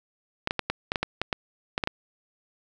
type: clicks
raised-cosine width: 0.3 ms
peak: -9 dBFS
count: 12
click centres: 0.474 / 0.509 / 0.593 / 0.7 / 0.919 / 0.958 / 1.03 / 1.216 / 1.328 / 1.779 / 1.838 / 1.874 s
effects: none